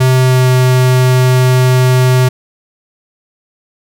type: tone with pitch glide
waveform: square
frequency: 129.1 to 127.69 Hz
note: C3 to C3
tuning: -23 to -42 cents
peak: -7 dBFS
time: 0-2.29 s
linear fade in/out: 10 ms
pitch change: -19 cents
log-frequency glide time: 0.1-0.5 s
effects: none